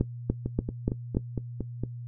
two click trains, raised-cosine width 3 ms, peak -17 / -11 dBFS, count 7 / 5, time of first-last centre 0.46-1.836 / 0.01-1.169 s, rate 4.36 / 3.45 Hz, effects noise-tail reverb RT60 0.1 s tail -17 dB re dry + added 120 Hz sine -36 dBFS peak until 2.07 s

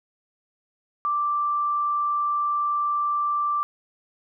sine tone, 1174.7 Hz, D6, in tune, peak -21 dBFS, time 1.05-3.63 s, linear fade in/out 0 ms, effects none

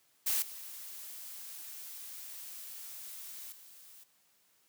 blue noise with level steps, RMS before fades -31 / -46 / -55 dBFS, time 0.26-4.04 s, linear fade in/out 10 ms, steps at 0.42 / 3.52 s, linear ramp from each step 2 ms, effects white hiss -70 dBFS RMS until 4.68 s + high-pass 100 Hz 12 dB/octave

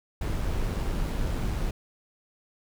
brown noise with amplitude modulation, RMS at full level -27 dBFS, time 0.21-1.71 s, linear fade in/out 5 ms, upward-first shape sine, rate 98.9 Hz, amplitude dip 25%, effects none

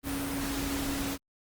sine tone in noise, 277.2 Hz, C#4, in tune, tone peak -33 dBFS, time 0.03-1.18 s, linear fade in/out 50 ms, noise pink, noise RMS -35 dBFS, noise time 0.03-1.18 s, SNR -1 dB, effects Opus 32 kbps

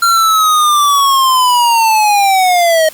square linear sweep, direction down, 1380 to 623 Hz, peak -8 dBFS, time 0.02-2.89 s, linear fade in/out 5 ms, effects white hiss -35 dBFS RMS until 2.93 s + Opus 48 kbps

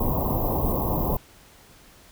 pink band-stop noise, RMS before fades -24 dBFS, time 0-1.17 s, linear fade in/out 5 ms, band 1100 to 13000 Hz, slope 96 dB/octave, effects pink hiss -52 dBFS RMS until 2.11 s

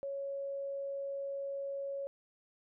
sine tone, 554.4 Hz, C#5, in tune, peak -36 dBFS, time 0.03-2.07 s, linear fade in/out 0 ms, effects none

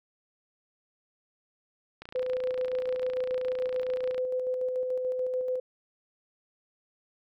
click train, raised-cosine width 0.3 ms, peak -26 dBFS, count 63, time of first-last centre 2.02-4.18 s, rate 28.7 Hz
sine tone with tremolo, 508 Hz, B4, 49 cents sharp, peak -26 dBFS, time 2.15-5.6 s, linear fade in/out 5 ms, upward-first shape square, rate 6.9 Hz, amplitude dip 30%
effects none

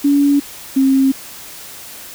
sine tone pair in turn, 284.2 / 268.2 Hz, C#4 / C4, +43 / +43 cents, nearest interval minor second, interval 100 cents, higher first, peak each -9 dBFS, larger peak neither, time 0.04-0.4 / 0.76-1.12 s, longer neither, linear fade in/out 10 ms, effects white hiss -34 dBFS RMS until 2.14 s

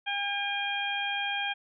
harmonic tone, 806 Hz, G5, 48 cents sharp, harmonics 1 / 2 / 3 / 4, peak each -34 / -34 / -34 / -34 dBFS, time 0.06-1.54 s, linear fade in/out 20 ms, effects none

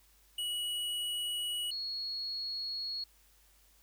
square / sine tone pair in turn, 2923 / 4328 Hz, F#7 / C#8, -22 / -42 cents, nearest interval perfect fifth, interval 680 cents, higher second, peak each -34 / -35 dBFS, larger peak first, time 0.38-1.71 / 1.71-3.04 s, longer neither, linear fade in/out 5 ms, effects added 50 Hz sine -66 dBFS peak until 3.82 s + white hiss -66 dBFS RMS until 3.82 s

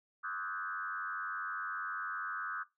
sine tone with frequency modulation, 1376 Hz, F6, 26 cents flat, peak -36 dBFS, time 0.23-2.64 s, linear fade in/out 20 ms, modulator 92.4 Hz, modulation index 2.4, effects noise-tail reverb RT60 0.2 s tail -19 dB re dry

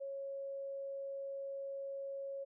sine tone, 550 Hz, C#5, 14 cents flat, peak -40 dBFS, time 0-2.45 s, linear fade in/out 20 ms, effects none

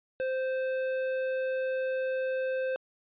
sine tone with hard clipping, 521 Hz, C5, 7 cents flat, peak -30 dBFS, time 0.2-2.76 s, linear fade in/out 0 ms, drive 10 dB, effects resampled to 8000 Hz

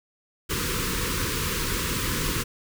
pink band-stop noise, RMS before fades -27 dBFS, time 0.49-2.44 s, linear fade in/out 20 ms, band 520 to 950 Hz, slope 96 dB/octave, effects none

